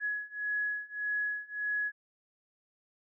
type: beating tone pair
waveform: sine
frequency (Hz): 1682 / 1683.7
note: G#6 / G#6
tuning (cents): +22 / +23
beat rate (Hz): 1.7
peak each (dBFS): -35 / -34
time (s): 0-1.92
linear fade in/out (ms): 50
effects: none